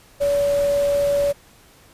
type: tone in noise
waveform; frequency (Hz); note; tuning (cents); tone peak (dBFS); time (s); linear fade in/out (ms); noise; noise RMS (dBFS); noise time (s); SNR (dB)
sine; 570; C#5; +48; -16; 0.2-1.33; 20; pink; -34; 0.2-1.33; +15
effects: pink hiss -51 dBFS RMS until 1.93 s + resampled to 32000 Hz